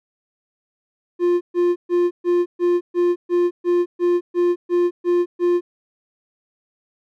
triangle tone bursts, 351.3 Hz, F4, 10 cents sharp, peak -12 dBFS, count 13, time 1.19-5.61 s, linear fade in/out 50 ms, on 220 ms, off 130 ms, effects none

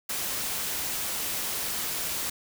white noise, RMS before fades -31 dBFS, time 0.09-2.3 s, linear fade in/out 5 ms, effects none

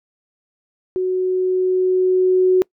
sine tone with level ramp, 370 Hz, F#4, in tune, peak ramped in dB -17 to -10 dBFS, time 0.96-2.62 s, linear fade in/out 0 ms, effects noise-tail reverb RT60 0.1 s tail -25 dB re dry

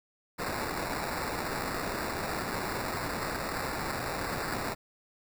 white noise with sample-and-hold, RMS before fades -34 dBFS, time 0.38-4.75 s, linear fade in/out 20 ms, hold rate 3150 Hz, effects none

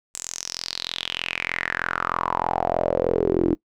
sawtooth tone with band-pass filter sweep, 43.23 Hz, F1, 17 cents flat, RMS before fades -25 dBFS, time 0.14-3.55 s, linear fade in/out 0 ms, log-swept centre 7800 to 310 Hz, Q 5.7, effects noise-tail reverb RT60 0.1 s tail -22 dB re dry

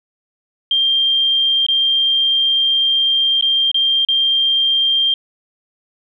sine tone with dropouts, 3184 Hz, G7, 26 cents sharp, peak -12 dBFS, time 0.71-5.14 s, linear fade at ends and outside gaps 2 ms, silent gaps 1.665-1.685 / 3.411-3.424 / 3.715-3.744 / 4.05-4.086 s, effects 9-bit

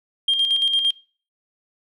sine tone with tremolo, 3205 Hz, G7, 38 cents sharp, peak -13 dBFS, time 0.28-0.91 s, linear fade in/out 5 ms, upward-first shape square, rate 8.8 Hz, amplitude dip 50%, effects noise-tail reverb RT60 0.4 s tail -23 dB re dry + tanh soft clip ceiling -12 dBFS

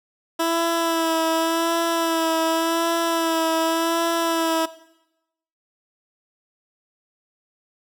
15% pulse tone with vibrato, 329.6 Hz, E4, in tune, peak -13 dBFS, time 0.39-4.66 s, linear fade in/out 10 ms, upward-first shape sine, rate 0.88 Hz, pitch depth 27 cents each way, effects noise-tail reverb RT60 0.9 s tail -18 dB re dry

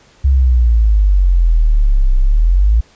sine exponential two-way sweep, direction down then up, 69.1 to 31.42 to 58.4 Hz, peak -7 dBFS, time 0.24-2.81 s, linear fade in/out 10 ms, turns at 2.17 s, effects pink hiss -48 dBFS RMS until 2.95 s + resampled to 16000 Hz

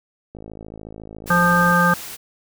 click train, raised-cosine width 2 ms, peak -23 dBFS, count 75, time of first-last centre 0.35-1.723 s, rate 53.9 Hz
white noise, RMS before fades -34 dBFS, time 1.26-2.17 s, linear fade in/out 20 ms
harmonic tone, 174.61 Hz, F3, in tune, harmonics 1 / 3 / 5 / 7 / 9, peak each -18 / -23 / -23 / -18 / -18 dBFS, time 1.3-1.94 s, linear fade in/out 5 ms
effects none

